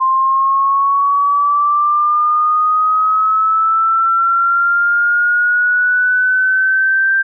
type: linear sweep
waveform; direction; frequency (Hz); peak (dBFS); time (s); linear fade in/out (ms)
sine; up; 1046.5 to 1577; -10; 0-7.23; 20
effects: none